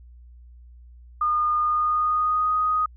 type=tone with pitch glide; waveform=sine; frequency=1219 to 1247.5 Hz; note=D#6 to D#6; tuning=-36 to +4 cents; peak=-19 dBFS; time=1.21-2.86 s; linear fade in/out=5 ms; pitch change=+40 cents; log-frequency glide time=1.58-2.54 s; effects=added 60 Hz sine -44 dBFS peak until 2.96 s